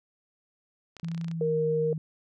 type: clicks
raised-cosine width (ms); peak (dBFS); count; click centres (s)
0.2; -28; 11; 0.967 / 0.998 / 1.046 / 1.085 / 1.116 / 1.147 / 1.178 / 1.213 / 1.245 / 1.283 / 1.314
type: tone with pitch glide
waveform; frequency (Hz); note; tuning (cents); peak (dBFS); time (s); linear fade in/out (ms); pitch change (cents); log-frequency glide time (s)
sine; 166.3 to 157.78; E3 to D#3; +16 to +24; -30; 1.03-1.98; 2; -92; 1.29-1.62
type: tone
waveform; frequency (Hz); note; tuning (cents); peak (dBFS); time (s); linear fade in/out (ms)
sine; 466.2; A#4; 0; -24; 1.41-1.93; 2
effects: none